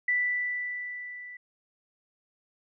sine tone with level ramp, 1975.5 Hz, B6, in tune, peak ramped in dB -22 to -41 dBFS, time 0.08-1.37 s, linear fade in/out 5 ms, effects none

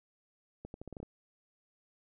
accelerating click train, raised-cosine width 2 ms, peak -30 dBFS, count 8, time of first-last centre 0.65-1.03 s, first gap 91 ms, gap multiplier 0.82, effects none

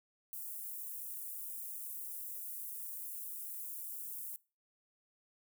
white high-pass noise, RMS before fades -44 dBFS, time 0.33-4.36 s, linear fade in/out 0 ms, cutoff 10000 Hz, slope 24 dB/octave, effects noise-tail reverb RT60 0.3 s tail -21 dB re dry

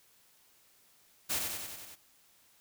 white noise with echo, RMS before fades -32 dBFS, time 1.29-1.4 s, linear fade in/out 20 ms, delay 93 ms, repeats 6, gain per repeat -3 dB, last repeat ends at 1.958 s, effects white hiss -65 dBFS RMS until 2.6 s

